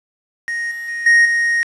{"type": "tone with level steps", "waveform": "triangle", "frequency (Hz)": 1868, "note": "A#6", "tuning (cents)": 3, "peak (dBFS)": [-18, -23, -20, -6, -12], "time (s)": [0.48, 1.63], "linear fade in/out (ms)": 0, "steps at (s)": [0.71, 0.88, 1.06, 1.25], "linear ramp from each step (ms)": 5, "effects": ["resampled to 24000 Hz", "7-bit"]}